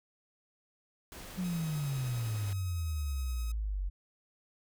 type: noise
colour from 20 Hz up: pink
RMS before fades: -47 dBFS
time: 1.12-2.53 s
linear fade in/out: 0 ms
type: exponential sweep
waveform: sine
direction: down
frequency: 187.3 to 44.96 Hz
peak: -31 dBFS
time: 1.37-3.9 s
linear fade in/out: 20 ms
type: tone with tremolo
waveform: 5% pulse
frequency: 1269 Hz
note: D#6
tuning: 34 cents sharp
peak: -35 dBFS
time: 1.44-3.52 s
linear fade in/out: 5 ms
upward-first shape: triangle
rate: 9.8 Hz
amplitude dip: 30%
effects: none